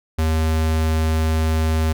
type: tone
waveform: square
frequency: 79.5 Hz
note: D#2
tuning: 38 cents sharp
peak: -17 dBFS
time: 0.18-1.93 s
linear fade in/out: 10 ms
effects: none